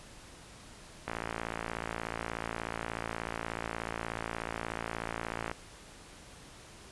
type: click train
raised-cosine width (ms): 0.5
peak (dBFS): -19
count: 252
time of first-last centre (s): 1.08-5.515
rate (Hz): 56.6
effects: pink hiss -52 dBFS RMS until 6.91 s + resampled to 24000 Hz